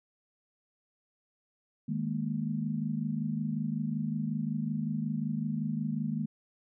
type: chord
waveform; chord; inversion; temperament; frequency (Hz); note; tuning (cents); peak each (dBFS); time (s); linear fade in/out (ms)
sine; D# suspended fourth; none; equal; 155.56 / 207.7 / 233.1; D#3 / G#3 / A#3; 0 / 0 / 0; -34; 1.88-6.26; 10
effects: none